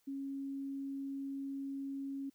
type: tone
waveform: sine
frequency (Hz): 274.5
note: C#4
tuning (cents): -17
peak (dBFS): -38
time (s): 0.07-2.3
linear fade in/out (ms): 10
effects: white hiss -75 dBFS RMS until 2.34 s